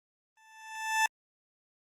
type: tone with exponential growth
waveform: 20% pulse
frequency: 880 Hz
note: A5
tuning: in tune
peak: -17 dBFS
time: 0.37-1.06 s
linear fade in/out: 2 ms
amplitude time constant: 150 ms
effects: low-pass 10000 Hz 12 dB/octave + Opus 24 kbps